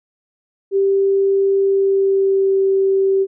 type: tone with pitch glide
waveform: sine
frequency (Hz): 392 to 387.5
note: G4 to G4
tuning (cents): 0 to -20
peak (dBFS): -12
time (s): 0.71-3.27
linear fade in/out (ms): 50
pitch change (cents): -20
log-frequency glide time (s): 1.62-2.6
effects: none